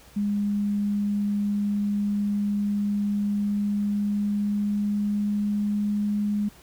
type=tone with pitch glide; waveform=sine; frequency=204.6 to 207 Hz; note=G#3 to G#3; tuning=-26 to -5 cents; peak=-22 dBFS; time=0.16-6.49 s; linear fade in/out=10 ms; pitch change=+21 cents; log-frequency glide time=3.35-6.07 s; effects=added 60 Hz sine -54 dBFS peak until 6.62 s + pink hiss -52 dBFS RMS until 6.62 s